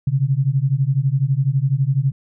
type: beating tone pair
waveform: sine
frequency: 130 / 142 Hz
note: C3 / C#3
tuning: -11 / +42 cents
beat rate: 12 Hz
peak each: -18 dBFS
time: 0.07-2.12 s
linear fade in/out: 5 ms
effects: none